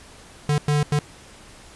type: tone bursts at uneven times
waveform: square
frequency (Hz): 147.5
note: D3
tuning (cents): +8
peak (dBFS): -18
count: 3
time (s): 0.49-0.58 / 0.68-0.83 / 0.92-0.99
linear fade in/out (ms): 2
effects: pink hiss -46 dBFS RMS until 1.75 s + resampled to 24000 Hz